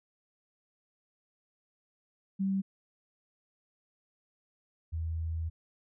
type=tone pair in turn; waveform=sine; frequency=193.7 / 81.44 Hz; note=G3 / E2; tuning=-20 / -20 cents; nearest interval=octave + minor third; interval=1500 cents; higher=first; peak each=-27 / -31 dBFS; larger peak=first; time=2.39-2.62 / 4.92-5.5 s; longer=second; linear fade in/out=20 ms; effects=none